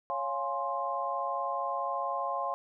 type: chord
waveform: sine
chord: Db major seventh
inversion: none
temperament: equal with one note detuned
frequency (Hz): 554.4 / 698.5 / 830.6 / 1052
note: Db5 / F5 / Ab5 / C6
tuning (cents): 0 / 0 / 0 / +9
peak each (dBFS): -37 / -36 / -37 / -33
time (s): 0.1-2.54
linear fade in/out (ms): 0
effects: none